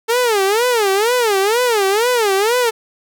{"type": "tone with vibrato", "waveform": "sawtooth", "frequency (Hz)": 438.6, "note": "A4", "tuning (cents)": -6, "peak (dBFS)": -9, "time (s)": [0.08, 2.71], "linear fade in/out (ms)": 20, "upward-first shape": "sine", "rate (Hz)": 2.1, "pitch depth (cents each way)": 230, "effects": []}